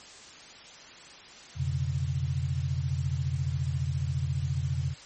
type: tone cluster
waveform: sine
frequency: 87 / 126.6 / 141.1 Hz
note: F2 / B2 / C#3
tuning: -6 / +43 / +31 cents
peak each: -31 / -31 / -31 dBFS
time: 1.55-4.95 s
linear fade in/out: 50 ms
effects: white hiss -48 dBFS RMS until 5.05 s + MP3 32 kbps